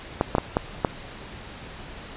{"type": "clicks", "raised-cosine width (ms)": 1, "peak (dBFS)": -5, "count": 5, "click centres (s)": [0.211, 0.351, 0.383, 0.569, 0.848], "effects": ["pink hiss -40 dBFS RMS until 2.16 s", "resampled to 8000 Hz"]}